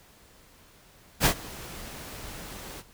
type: noise with ADSR envelope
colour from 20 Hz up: pink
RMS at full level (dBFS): -19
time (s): 1.2-2.83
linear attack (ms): 56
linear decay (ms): 81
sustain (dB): -22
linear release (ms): 38
effects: pink hiss -56 dBFS RMS until 2.93 s